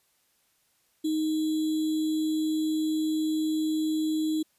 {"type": "tone with sample-and-hold", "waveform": "sine", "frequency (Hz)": 312.1, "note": "D#4", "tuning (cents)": 5, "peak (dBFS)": -24, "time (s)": [1.04, 4.43], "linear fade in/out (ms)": 10, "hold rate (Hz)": 3675, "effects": ["white hiss -69 dBFS RMS until 4.58 s", "resampled to 32000 Hz"]}